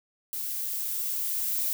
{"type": "noise with level ramp", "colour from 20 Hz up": "violet", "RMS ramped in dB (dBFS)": [-33, -28], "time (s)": [0.33, 1.73], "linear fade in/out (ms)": 0, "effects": []}